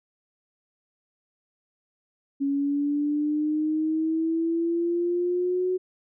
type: exponential sweep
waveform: sine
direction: up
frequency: 277.2 to 370 Hz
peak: -22 dBFS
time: 2.4-5.78 s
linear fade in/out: 20 ms
effects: none